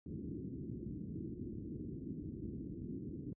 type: low-pass noise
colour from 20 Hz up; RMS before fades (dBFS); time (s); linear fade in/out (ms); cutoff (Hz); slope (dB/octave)
white; -44; 0.06-3.33; 2; 350; 48
effects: high-pass 60 Hz 12 dB/octave